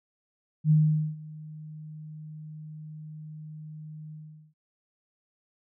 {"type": "tone with ADSR envelope", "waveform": "sine", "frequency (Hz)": 154.2, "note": "D#3", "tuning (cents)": -15, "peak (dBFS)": -16, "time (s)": [0.64, 4.54], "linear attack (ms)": 67, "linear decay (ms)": 450, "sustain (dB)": -23, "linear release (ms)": 420, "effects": []}